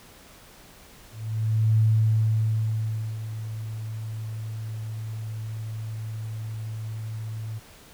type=tone with ADSR envelope; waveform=sine; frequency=110 Hz; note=A2; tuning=in tune; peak=-16 dBFS; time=1.11-7.6 s; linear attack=670 ms; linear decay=1400 ms; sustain=-14 dB; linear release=27 ms; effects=pink hiss -50 dBFS RMS until 7.93 s